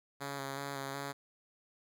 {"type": "tone with vibrato", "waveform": "5% pulse", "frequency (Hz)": 138.59, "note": "C#3", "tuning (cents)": 0, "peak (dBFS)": -27, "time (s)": [0.2, 1.13], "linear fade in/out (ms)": 20, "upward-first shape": "square", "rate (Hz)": 2.7, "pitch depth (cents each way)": 20, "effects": []}